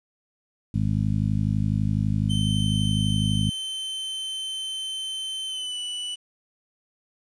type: harmonic tone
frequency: 52 Hz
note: G#1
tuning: 3 cents sharp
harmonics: 1 / 2 / 3 / 4 / 5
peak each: -31 / -24 / -26 / -27 / -34 dBFS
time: 0.74-3.5 s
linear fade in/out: 5 ms
type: tone with pitch glide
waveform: 45% pulse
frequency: 3086 to 2967 Hz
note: G7 to F#7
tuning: -28 to +4 cents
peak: -29 dBFS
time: 2.29-6.16 s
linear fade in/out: 20 ms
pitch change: -68 cents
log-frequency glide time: 5.47-5.78 s
effects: resampled to 22050 Hz + 9-bit